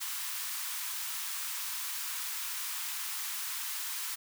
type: high-pass noise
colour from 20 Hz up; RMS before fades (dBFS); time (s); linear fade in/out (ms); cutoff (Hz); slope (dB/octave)
white; -37; 0-4.16; 20; 900; 48
effects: none